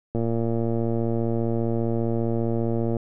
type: click train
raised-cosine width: 2 ms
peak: -13 dBFS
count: 325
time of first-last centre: 0.15-2.967 s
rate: 115 Hz
effects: none